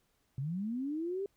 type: linear sweep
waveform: sine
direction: up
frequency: 125.8 to 404.5 Hz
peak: -33 dBFS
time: 0.38-1.26 s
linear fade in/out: 2 ms
effects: pink hiss -75 dBFS RMS until 1.36 s